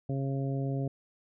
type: harmonic tone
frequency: 136.3 Hz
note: C#3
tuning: 29 cents flat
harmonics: 1 / 2 / 3 / 4 / 5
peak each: -30 / -36 / -40 / -42 / -44 dBFS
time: 0.09-0.88 s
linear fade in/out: 5 ms
effects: none